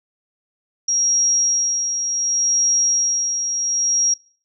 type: tone with tremolo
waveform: sine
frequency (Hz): 5640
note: F8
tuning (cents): +16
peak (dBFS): -14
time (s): 0.88-4.14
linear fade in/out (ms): 5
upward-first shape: sine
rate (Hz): 0.68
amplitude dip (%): 50
effects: noise-tail reverb RT60 0.5 s tail -23 dB re dry